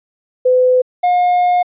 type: tone pair in turn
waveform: sine / triangle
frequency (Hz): 506 / 715.6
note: B4 / F5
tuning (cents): +42 / +42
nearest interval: tritone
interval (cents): 600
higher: second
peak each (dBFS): -8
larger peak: neither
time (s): 0.45-0.82 / 1.03-1.63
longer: second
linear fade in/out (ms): 10
effects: resampled to 8000 Hz